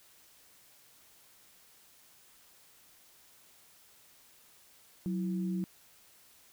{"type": "tone pair together", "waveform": "sine", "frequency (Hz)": [185, 330.6], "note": ["F#3", "E4"], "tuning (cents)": [0, 5], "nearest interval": "minor seventh", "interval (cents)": 1005, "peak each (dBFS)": [-31, -40], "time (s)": [5.06, 5.64], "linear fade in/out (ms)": 0, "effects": ["white hiss -61 dBFS RMS until 6.52 s"]}